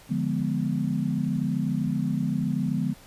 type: chord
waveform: sine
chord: D diminished seventh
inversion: none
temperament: equal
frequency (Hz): 146.83 / 174.61 / 207.7 / 246.9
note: D3 / F3 / Ab3 / Cb4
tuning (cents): 0 / 0 / 0 / 0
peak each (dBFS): -29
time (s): 0.09-2.94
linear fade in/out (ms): 20
effects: pink hiss -51 dBFS RMS until 3.06 s + resampled to 32000 Hz